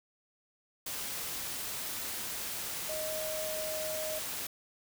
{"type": "tone in noise", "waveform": "sine", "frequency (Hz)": 624, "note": "D#5", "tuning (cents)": 5, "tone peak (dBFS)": -36, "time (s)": [2.89, 4.19], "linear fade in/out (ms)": 5, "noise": "white", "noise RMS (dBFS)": -38, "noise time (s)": [0.86, 4.47], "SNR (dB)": -1, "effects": []}